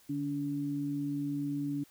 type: tone pair together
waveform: sine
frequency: 146.83 / 285.6 Hz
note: D3 / D4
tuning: 0 / -48 cents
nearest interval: octave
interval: 1152 cents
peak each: -38 / -32 dBFS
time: 0.09-1.84 s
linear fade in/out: 10 ms
effects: white hiss -62 dBFS RMS until 1.9 s